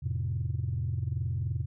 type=chord; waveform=sine; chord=F major; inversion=none; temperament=equal; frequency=87.31 / 110 / 130.81 Hz; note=F2 / A2 / C3; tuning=0 / 0 / 0 cents; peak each=-32 dBFS; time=0.02-1.66 s; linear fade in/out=20 ms; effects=tanh soft clip ceiling -22 dBFS